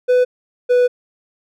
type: tone pair in turn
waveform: triangle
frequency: 498.9 / 493.5 Hz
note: B4 / B4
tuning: +17 / -1 cents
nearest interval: unison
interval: 18 cents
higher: first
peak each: -8 dBFS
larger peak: neither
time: 0.08-0.25 / 0.69-0.88 s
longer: second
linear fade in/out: 20 ms
effects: none